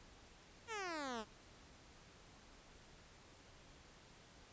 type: exponential sweep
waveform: 10% pulse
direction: down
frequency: 480 to 203.5 Hz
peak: -34 dBFS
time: 0.67-1.25 s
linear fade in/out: 50 ms
effects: pink hiss -62 dBFS RMS until 4.52 s + resampled to 16000 Hz